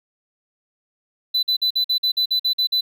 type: tone bursts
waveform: triangle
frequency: 4000 Hz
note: B7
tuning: 21 cents sharp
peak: -15 dBFS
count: 11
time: 1.34-2.81 s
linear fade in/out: 10 ms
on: 90 ms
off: 48 ms
effects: none